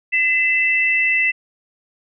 sine tone pair together, 2029 / 2653 Hz, B6 / E7, +46 / +10 cents, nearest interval perfect fourth, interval 464 cents, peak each -17 dBFS, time 0.12-1.32 s, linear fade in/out 20 ms, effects none

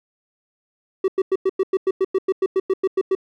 triangle tone bursts, 381.6 Hz, G4, 47 cents flat, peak -13 dBFS, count 16, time 1.04-3.151 s, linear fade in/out 5 ms, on 41 ms, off 97 ms, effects none

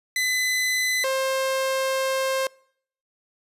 sawtooth tone pair in turn, 2013 / 530.3 Hz, B6 / C5, +33 / +23 cents, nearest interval octave + major seventh, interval 2310 cents, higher first, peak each -18 dBFS, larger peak neither, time 0.16-1.04 / 1.04-2.47 s, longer second, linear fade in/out 2 ms, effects noise-tail reverb RT60 0.6 s tail -25 dB re dry + resampled to 32000 Hz

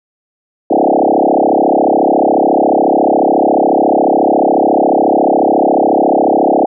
sine tone with frequency modulation, 534 Hz, C5, 35 cents sharp, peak -7 dBFS, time 0.7-6.66 s, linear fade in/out 10 ms, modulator 34.1 Hz, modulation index 7.9, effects none

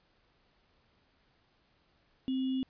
sine tone with sample-and-hold, 261.6 Hz, C4, in tune, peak -29 dBFS, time 2.28-2.63 s, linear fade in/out 0 ms, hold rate 3150 Hz, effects pink hiss -70 dBFS RMS until 2.69 s + resampled to 11025 Hz

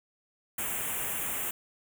white band-stop noise, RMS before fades -33 dBFS, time 0.58-1.51 s, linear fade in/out 5 ms, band 3100 to 7100 Hz, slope 48 dB/octave, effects none

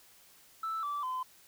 sine tone with pitch steps, 1318.5 / 1161.2 / 1022.6 Hz, E6 / D6 / C6, 0 / -20 / -40 cents, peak -31 dBFS, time 0.63-1.23 s, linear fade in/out 5 ms, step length 200 ms, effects tanh soft clip ceiling -30 dBFS + white hiss -60 dBFS RMS until 1.47 s

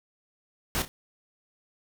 pink noise with echo, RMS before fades -28 dBFS, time 0.75-0.82 s, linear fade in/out 0 ms, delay 30 ms, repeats 2, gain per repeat -10 dB, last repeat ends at 0.88 s, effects none

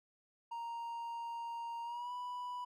triangle tone with pitch glide, 932.3 to 986 Hz, A#5 to B5, 0 to -3 cents, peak -38 dBFS, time 0.51-2.65 s, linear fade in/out 10 ms, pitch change +97 cents, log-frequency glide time 1.83-2.12 s, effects none

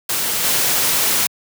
white noise with level steps, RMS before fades -20 / -17 dBFS, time 0.09-1.27 s, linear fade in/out 5 ms, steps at 0.43 s, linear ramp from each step 20 ms, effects high-pass 100 Hz 12 dB/octave

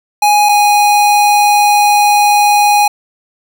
square tone pair in turn, 831 / 826.7 Hz, G#5 / G#5, +1 / -8 cents, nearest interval unison, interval 9 cents, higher first, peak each -7 dBFS, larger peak neither, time 0.22-0.49 / 0.49-2.88 s, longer second, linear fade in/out 5 ms, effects none

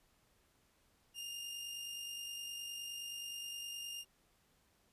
sawtooth tone with amplitude modulation, 2814 Hz, F7, 12 cents sharp, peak -38 dBFS, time 1.14-4.05 s, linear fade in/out 50 ms, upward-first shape sine, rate 49.6 Hz, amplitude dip 35%, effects pink hiss -73 dBFS RMS until 4.92 s + resampled to 32000 Hz

